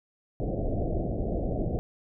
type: low-pass noise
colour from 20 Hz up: pink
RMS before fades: -29 dBFS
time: 0.4-1.79 s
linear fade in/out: 0 ms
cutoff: 720 Hz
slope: 96 dB/octave
effects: none